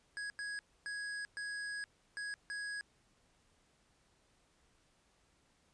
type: tone bursts at uneven times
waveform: square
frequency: 1661.2 Hz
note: G#6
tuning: in tune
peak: -40 dBFS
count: 6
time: 0.17-0.3 / 0.39-0.59 / 0.86-1.25 / 1.37-1.84 / 2.17-2.34 / 2.5-2.81 s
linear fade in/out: 0 ms
effects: pink hiss -72 dBFS RMS until 5.73 s + resampled to 22050 Hz